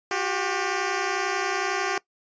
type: tone pair together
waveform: 10% pulse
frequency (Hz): 361.5 / 392.6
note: F#4 / G4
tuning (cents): -40 / +3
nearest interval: minor second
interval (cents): 143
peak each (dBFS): -20 / -18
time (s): 0.11-1.98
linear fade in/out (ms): 2
effects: noise-tail reverb RT60 0.1 s tail -21 dB re dry + resampled to 16000 Hz